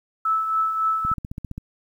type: tone with tremolo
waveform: sine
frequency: 1309 Hz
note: E6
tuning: 13 cents flat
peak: -17 dBFS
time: 0.25-1.14 s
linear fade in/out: 5 ms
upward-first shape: triangle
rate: 3.6 Hz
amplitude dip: 55%
type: click train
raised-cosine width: 5 ms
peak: -19 dBFS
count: 9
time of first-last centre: 1.05-1.58 s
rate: 15.1 Hz
effects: 9-bit